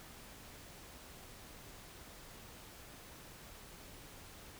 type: silence
effects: pink hiss -54 dBFS RMS until 4.59 s